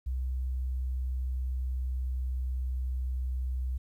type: tone with pitch glide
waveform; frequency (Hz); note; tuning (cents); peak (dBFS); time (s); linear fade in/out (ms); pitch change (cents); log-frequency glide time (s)
sine; 63.9 to 63.53; C2 to B1; -40 to +50; -29; 0.06-3.78; 10; -10; 0.35-2.7
effects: 11-bit